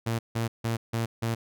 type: tone bursts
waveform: sawtooth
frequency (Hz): 114.8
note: A#2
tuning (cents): -26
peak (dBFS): -22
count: 5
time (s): 0.06-1.35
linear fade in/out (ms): 10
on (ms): 130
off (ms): 160
effects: none